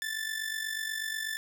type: tone with amplitude modulation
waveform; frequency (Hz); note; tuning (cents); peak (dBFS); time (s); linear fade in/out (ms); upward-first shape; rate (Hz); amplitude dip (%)
sawtooth; 1760; A6; 0; -26; 0.02-1.37; 0; sine; 48.2; 65
effects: none